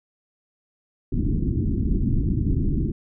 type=low-pass noise; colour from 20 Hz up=pink; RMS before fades=-22 dBFS; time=1.12-2.92 s; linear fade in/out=5 ms; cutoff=330 Hz; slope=48 dB/octave; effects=none